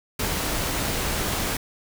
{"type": "noise", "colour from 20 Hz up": "pink", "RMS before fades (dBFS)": -26, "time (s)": [0.19, 1.57], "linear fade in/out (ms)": 5, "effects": []}